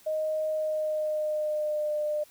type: tone with pitch glide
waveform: sine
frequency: 622.3 to 601.1 Hz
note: D#5 to D5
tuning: 0 to +40 cents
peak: -26 dBFS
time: 0.06-2.24 s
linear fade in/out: 10 ms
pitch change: -60 cents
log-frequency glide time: 0.5-1.94 s
effects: white hiss -57 dBFS RMS until 2.3 s